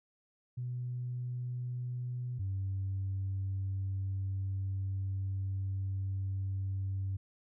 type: tone pair in turn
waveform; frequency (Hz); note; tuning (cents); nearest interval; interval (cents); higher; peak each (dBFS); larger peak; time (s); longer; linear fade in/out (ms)
sine; 123.47 / 96.52; B2 / G2; 0 / -26; major third; 426; first; -34 / -31; second; 0.57-2.39 / 2.39-7.17; second; 10
effects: tanh soft clip ceiling -29 dBFS